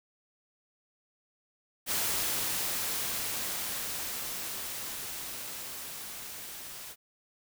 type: noise with level ramp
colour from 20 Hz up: white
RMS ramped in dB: -30 to -44 dBFS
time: 1.86-6.96 s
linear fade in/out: 50 ms
effects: none